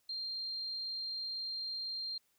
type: tone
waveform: sine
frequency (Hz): 4186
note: C8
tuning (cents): 0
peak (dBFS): -37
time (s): 0.09-2.18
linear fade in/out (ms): 5
effects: white hiss -75 dBFS RMS until 2.38 s